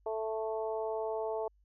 harmonic tone, 220 Hz, A3, in tune, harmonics 2 / 3 / 4 / 5, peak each -35 / -37 / -40 / -49 dBFS, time 0.06-1.48 s, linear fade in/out 5 ms, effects added 50 Hz sine -64 dBFS peak until 1.64 s

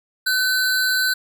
square tone pair together, 1518 / 4074 Hz, F#6 / C8, +44 / -47 cents, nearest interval octave + perfect fourth, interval 1709 cents, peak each -19 / -24 dBFS, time 0.26-1.14 s, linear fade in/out 10 ms, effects none

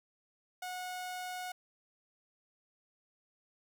sawtooth tone, 730 Hz, F#5, 24 cents flat, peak -35 dBFS, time 0.62-1.52 s, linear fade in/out 5 ms, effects none

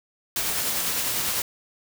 white noise with tremolo, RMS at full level -25 dBFS, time 0.36-1.42 s, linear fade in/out 2 ms, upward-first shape sine, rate 10 Hz, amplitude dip 25%, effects none

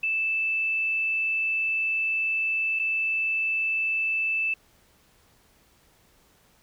sine tone with dropouts, 2637 Hz, E7, in tune, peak -23 dBFS, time 0.03-4.54 s, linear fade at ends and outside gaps 5 ms, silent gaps 2.791-2.795 s, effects pink hiss -61 dBFS RMS until 6.62 s

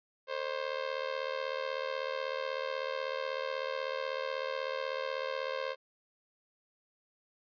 sawtooth tone with amplitude modulation, 528 Hz, C5, 16 cents sharp, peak -26 dBFS, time 0.27-5.76 s, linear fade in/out 50 ms, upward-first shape sine, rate 76.2 Hz, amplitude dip 85%, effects resampled to 11025 Hz

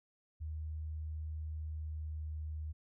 sine tone with pitch glide, 77.78 to 77.24 Hz, D#2 to D#2, 0 to -12 cents, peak -38 dBFS, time 0.4-2.73 s, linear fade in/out 20 ms, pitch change -12 cents, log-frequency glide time 1.52-2.28 s, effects none

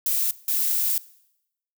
violet noise bursts at uneven times, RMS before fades -23 dBFS, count 2, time 0.06-0.31 / 0.48-0.98 s, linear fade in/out 2 ms, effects noise-tail reverb RT60 0.8 s tail -20 dB re dry

